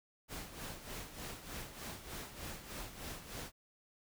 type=noise with tremolo; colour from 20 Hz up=pink; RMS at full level=-44 dBFS; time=0.28-3.52 s; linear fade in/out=50 ms; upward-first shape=sine; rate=3.3 Hz; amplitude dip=65%; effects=none